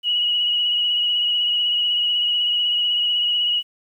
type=tone with vibrato; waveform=sine; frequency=2913 Hz; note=F#7; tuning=28 cents flat; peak=-17 dBFS; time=0.03-3.63 s; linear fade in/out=50 ms; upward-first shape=sine; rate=16 Hz; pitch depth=25 cents each way; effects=9-bit